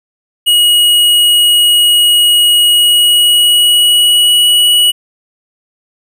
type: tone with pitch glide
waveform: square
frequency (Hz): 2900 to 2929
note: F#7 to F#7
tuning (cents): -35 to -18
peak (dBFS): -6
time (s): 0.46-4.92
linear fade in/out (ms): 20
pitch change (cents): +17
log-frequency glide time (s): 2.72-4.66
effects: none